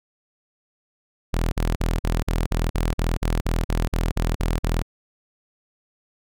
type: tone bursts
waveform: sawtooth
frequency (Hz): 41.2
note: E1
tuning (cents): 0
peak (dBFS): -16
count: 15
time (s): 1.33-4.824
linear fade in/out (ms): 10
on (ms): 190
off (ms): 46
effects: none